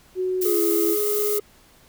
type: tone with pitch glide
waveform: sine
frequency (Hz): 370 to 337.3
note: F#4 to E4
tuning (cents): 0 to +40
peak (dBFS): -21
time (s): 0.15-0.97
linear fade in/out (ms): 50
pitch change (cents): -160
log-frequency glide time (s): 0.4-0.62
type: noise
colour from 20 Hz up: violet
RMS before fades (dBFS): -26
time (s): 0.41-1.39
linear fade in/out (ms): 10
type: tone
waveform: triangle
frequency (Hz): 417.5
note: G#4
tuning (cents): +9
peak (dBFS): -20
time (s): 0.45-1.4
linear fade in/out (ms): 5
effects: pink hiss -54 dBFS RMS until 1.88 s